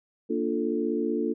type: chord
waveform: sine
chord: Bb major seventh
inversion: none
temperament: equal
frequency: 233.1 / 293.7 / 349.2 / 440 Hz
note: Bb3 / D4 / F4 / A4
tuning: 0 / 0 / 0 / 0 cents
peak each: -30 dBFS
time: 0.29-1.34 s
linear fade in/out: 20 ms
effects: none